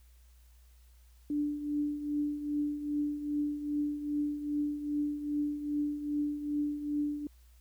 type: tone with tremolo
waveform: sine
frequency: 293.7 Hz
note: D4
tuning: in tune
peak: -27 dBFS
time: 1.3-7.27 s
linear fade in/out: 2 ms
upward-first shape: triangle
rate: 2.5 Hz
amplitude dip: 70%
effects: added 60 Hz sine -56 dBFS peak until 7.6 s + white hiss -69 dBFS RMS until 7.6 s